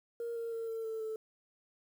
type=tone with pitch steps; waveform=sine; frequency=467.6 / 461.7 / 455.9 / 450.1 / 444.4 / 438.8 Hz; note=A#4 / A#4 / A#4 / A4 / A4 / A4; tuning=+5 / -17 / -39 / +39 / +17 / -5 cents; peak=-34 dBFS; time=0.2-1.16 s; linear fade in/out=2 ms; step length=160 ms; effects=tanh soft clip ceiling -33 dBFS + 10-bit